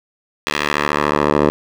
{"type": "tone with band-pass filter sweep", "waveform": "10% pulse", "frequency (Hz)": 73.8, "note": "D2", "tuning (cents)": 9, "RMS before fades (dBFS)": -17, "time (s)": [0.47, 1.5], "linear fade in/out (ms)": 0, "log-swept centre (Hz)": [2800, 560], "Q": 0.93, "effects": []}